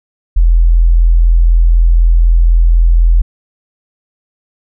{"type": "tone", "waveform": "sine", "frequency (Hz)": 42, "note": "E1", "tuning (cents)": 33, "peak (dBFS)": -4, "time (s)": [0.36, 3.22], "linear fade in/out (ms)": 10, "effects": []}